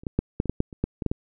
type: clicks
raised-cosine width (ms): 3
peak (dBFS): -30 / -15 / -8 / -8 / -19 / -11 / -8 / -27 / -10 / -16 / -10 / -12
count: 12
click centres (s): 0.035 / 0.068 / 0.19 / 0.401 / 0.457 / 0.496 / 0.604 / 0.728 / 0.84 / 1.022 / 1.063 / 1.115
effects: none